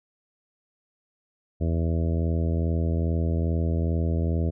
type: harmonic tone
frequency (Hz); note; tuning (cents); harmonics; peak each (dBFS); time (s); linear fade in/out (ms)
82.41; E2; 0; 1 / 2 / 3 / 4 / 5 / 6 / 7 / 8; -23 / -29 / -33 / -35 / -37 / -39 / -40 / -41; 1.6-4.51; 20
effects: none